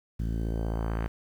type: tone with low-pass filter sweep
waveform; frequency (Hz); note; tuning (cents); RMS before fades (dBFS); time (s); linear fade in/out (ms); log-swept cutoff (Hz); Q
sawtooth; 55.7; A1; +22; -30; 0.19-1.08; 10; 190 to 2100; 1.2
effects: 9-bit